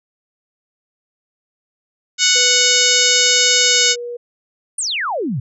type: harmonic tone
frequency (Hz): 739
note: F#5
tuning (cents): -2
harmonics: 2 / 3 / 4 / 5 / 6 / 7 / 8 / 9 / 10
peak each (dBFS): -23 / -20 / -19 / -19 / -21 / -19 / -23 / -18 / -22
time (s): 2.18-3.96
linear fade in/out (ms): 50
type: tone with pitch glide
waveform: sine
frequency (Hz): 493.9 to 480.4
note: B4 to B4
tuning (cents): 0 to -48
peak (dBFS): -24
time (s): 2.35-4.17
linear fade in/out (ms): 10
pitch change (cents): -48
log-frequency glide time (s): 3.62-3.98
type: exponential sweep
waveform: sine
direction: down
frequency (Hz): 9680 to 110.7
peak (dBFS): -18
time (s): 4.78-5.4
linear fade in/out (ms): 5
effects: none